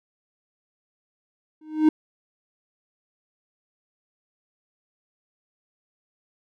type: tone with exponential growth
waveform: triangle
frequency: 310 Hz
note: D#4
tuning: 6 cents flat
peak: -8 dBFS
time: 1.61-1.89 s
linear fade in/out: 5 ms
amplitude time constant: 60 ms
effects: none